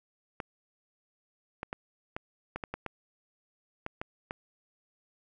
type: clicks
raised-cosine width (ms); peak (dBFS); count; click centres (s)
0.5; -20; 11; 0.402 / 1.631 / 1.729 / 2.165 / 2.56 / 2.638 / 2.74 / 2.863 / 3.864 / 4.015 / 4.309
effects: none